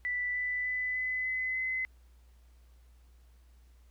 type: tone with pitch steps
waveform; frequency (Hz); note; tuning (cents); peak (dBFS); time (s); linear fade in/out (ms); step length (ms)
sine; 1975.5 / 1988.1 / 2001 / 2014 / 2026 / 2039; B6 / B6 / B6 / B6 / B6 / C7; 0 / +11 / +22 / +33 / +44 / -45; -30; 0.05-1.85; 0; 300
effects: added 60 Hz sine -56 dBFS peak until 3.9 s + pink hiss -71 dBFS RMS until 3.9 s